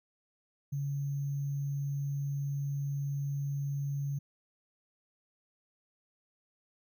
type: tone with sample-and-hold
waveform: sine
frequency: 140.8 Hz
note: C#3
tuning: 27 cents sharp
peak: -31 dBFS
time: 0.72-4.19 s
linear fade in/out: 10 ms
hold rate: 6300 Hz
effects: none